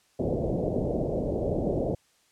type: low-pass noise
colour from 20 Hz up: white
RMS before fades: -28 dBFS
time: 0.19-1.95 s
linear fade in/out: 5 ms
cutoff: 630 Hz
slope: 48 dB/octave
effects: white hiss -65 dBFS RMS until 2.31 s + low-pass 9000 Hz 12 dB/octave